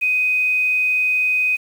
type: tone with quantisation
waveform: sine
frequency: 2504 Hz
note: D#7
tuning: 10 cents sharp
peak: -15 dBFS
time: 0.01-1.57 s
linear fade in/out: 20 ms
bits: 7
effects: none